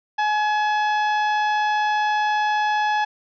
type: harmonic tone with a mistuned harmonic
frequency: 845 Hz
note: G#5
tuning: 30 cents sharp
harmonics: 1 / 2 / 3 / 4 / 5 / 6 / 7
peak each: -19 / -25 / -34 / -35 / -44 / -42 / -48 dBFS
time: 0.18-3.05 s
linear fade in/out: 10 ms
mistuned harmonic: 3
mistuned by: +40 cents
effects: none